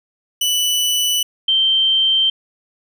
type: tone pair in turn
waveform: sawtooth / sine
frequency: 2973 / 3130 Hz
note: F#7 / G7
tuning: +8 / -3 cents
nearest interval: minor second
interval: 89 cents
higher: second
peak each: -12 dBFS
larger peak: neither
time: 0.41-1.23 / 1.48-2.3 s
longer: neither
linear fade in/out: 5 ms
effects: none